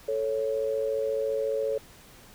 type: tone pair together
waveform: sine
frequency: 440 / 554.4 Hz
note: A4 / C#5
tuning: 0 / 0 cents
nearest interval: major third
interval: 400 cents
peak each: -28 dBFS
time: 0.08-1.78 s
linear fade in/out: 5 ms
effects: pink hiss -52 dBFS RMS until 2.34 s